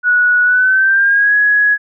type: tone with pitch glide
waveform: sine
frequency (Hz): 1466 to 1674.3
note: F#6 to G#6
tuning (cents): -16 to +14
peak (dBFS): -8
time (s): 0.03-1.78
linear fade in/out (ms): 50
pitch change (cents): +230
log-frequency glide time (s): 0.44-1.35
effects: none